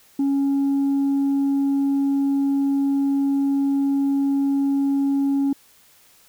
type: tone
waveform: sine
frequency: 277.2 Hz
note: C#4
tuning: in tune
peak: -15 dBFS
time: 0.19-5.53 s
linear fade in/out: 5 ms
effects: tanh soft clip ceiling -16 dBFS + white hiss -54 dBFS RMS until 6.28 s